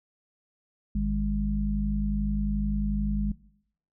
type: harmonic tone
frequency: 51.3 Hz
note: G#1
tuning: 21 cents flat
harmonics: 1 / 3 / 4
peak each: -26 / -35 / -28 dBFS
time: 0.95-3.32 s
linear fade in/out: 5 ms
effects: noise-tail reverb RT60 0.7 s tail -20 dB re dry